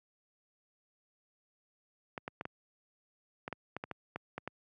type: clicks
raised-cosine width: 0.5 ms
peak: -23 dBFS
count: 12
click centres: 2.178 / 2.279 / 2.411 / 2.454 / 3.479 / 3.527 / 3.766 / 3.839 / 3.913 / 4.16 / 4.38 / 4.476 s
effects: high-pass 100 Hz 12 dB/octave